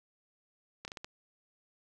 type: slowing click train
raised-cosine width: 0.2 ms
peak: -24 dBFS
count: 5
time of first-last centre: 0.85-1.045 s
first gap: 29 ms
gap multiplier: 1.36
effects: none

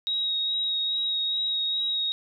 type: tone with vibrato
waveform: sine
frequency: 3791 Hz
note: A#7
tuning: 28 cents sharp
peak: -24 dBFS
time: 0.07-2.12 s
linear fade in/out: 0 ms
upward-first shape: sine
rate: 2.4 Hz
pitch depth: 16 cents each way
effects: none

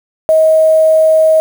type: tone with quantisation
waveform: sine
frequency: 634 Hz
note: D#5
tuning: 32 cents sharp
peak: -5 dBFS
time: 0.29-1.4 s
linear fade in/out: 0 ms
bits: 5
effects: none

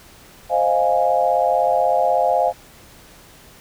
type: chord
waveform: sine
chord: F minor seventh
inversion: second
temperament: equal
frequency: 523.3 / 622.3 / 698.5 / 830.6 Hz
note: C5 / Eb5 / F5 / Ab5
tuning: 0 / 0 / 0 / 0 cents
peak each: -21 / -21 / -18 / -21 dBFS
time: 0.49-2.53 s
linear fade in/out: 50 ms
effects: pink hiss -46 dBFS RMS until 3.6 s

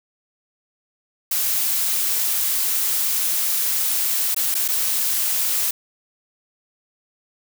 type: noise with dropouts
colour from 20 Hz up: blue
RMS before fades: -21 dBFS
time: 1.31-5.71 s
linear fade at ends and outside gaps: 5 ms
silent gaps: 4.346-4.363 / 4.544-4.55 / 4.68-4.685 s
effects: none

